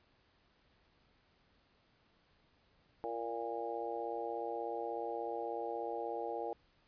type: harmonic tone with a mistuned harmonic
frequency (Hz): 116.54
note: A#2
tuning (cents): 0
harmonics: 3 / 4 / 5 / 6 / 7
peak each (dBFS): -45 / -41 / -45 / -45 / -42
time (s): 3.04-6.53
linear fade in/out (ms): 0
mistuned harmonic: 3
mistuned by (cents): -28
effects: pink hiss -71 dBFS RMS until 6.87 s + resampled to 11025 Hz